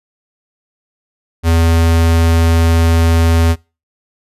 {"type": "tone", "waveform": "square", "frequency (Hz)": 82.8, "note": "E2", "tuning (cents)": 8, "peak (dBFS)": -9, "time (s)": [1.43, 3.56], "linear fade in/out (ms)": 50, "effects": ["noise-tail reverb RT60 0.3 s tail -24 dB re dry", "resampled to 32000 Hz"]}